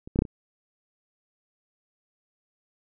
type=clicks; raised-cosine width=3 ms; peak=-27 / -16 / -6 / -10 / -26 dBFS; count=5; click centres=0.075 / 0.159 / 0.19 / 0.221 / 0.252 s; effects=none